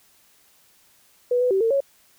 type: tone with pitch steps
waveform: sine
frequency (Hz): 490.9 / 498.5 / 385.1 / 453.9 / 553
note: B4 / B4 / G4 / A#4 / C#5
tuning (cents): -10 / +16 / -31 / -46 / -4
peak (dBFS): -17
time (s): 1.31-1.805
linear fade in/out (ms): 5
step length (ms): 99
effects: white hiss -58 dBFS RMS until 2.18 s